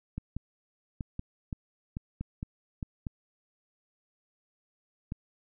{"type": "clicks", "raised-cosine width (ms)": 5, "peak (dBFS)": -22, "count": 11, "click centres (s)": [0.18, 0.366, 1.008, 1.194, 1.528, 1.969, 2.21, 2.429, 2.828, 3.068, 5.121], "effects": []}